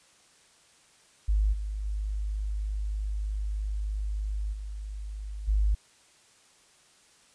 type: tone with level steps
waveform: sine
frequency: 51.6 Hz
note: G#1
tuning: 10 cents flat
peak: -21 / -30 / -28 / -34 / -21 dBFS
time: 1.28-5.75 s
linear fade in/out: 10 ms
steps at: 1.52 / 1.84 / 4.52 / 5.47 s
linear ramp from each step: 20 ms
effects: white hiss -60 dBFS RMS until 7.34 s + resampled to 22050 Hz